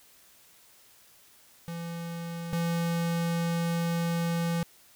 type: tone pair in turn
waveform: square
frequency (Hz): 168.8 / 168.8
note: E3 / E3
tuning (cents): +41 / +41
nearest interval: unison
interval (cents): 0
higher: neither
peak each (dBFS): -35 / -27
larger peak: second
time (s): 1.68-2.53 / 2.53-4.63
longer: second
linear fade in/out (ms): 0
effects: white hiss -58 dBFS RMS until 4.95 s